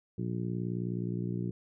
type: harmonic tone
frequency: 59.4 Hz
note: A#1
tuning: 33 cents sharp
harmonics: 2 / 3 / 4 / 5 / 6 / 7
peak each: -35 / -35 / -43 / -42 / -41 / -48 dBFS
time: 0.18-1.51 s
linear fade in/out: 5 ms
effects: none